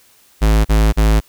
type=tone bursts; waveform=square; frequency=53.6 Hz; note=A1; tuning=45 cents flat; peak=-10 dBFS; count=3; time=0.41-1.206 s; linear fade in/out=20 ms; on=240 ms; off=38 ms; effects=white hiss -51 dBFS RMS until 1.28 s